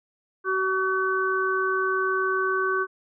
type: harmonic tone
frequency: 378.9 Hz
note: F#4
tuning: 41 cents sharp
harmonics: 1 / 3 / 4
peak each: -26 / -26 / -26 dBFS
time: 0.44-2.87 s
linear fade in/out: 50 ms
effects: none